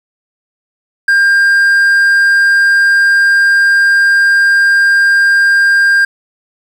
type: tone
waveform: triangle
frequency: 1600 Hz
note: G6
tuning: 35 cents sharp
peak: -4 dBFS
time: 1.08-6.05 s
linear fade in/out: 5 ms
effects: 7-bit